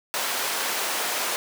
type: high-pass noise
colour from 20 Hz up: pink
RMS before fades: -27 dBFS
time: 0.14-1.36 s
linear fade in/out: 0 ms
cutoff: 620 Hz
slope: 12 dB/octave
effects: none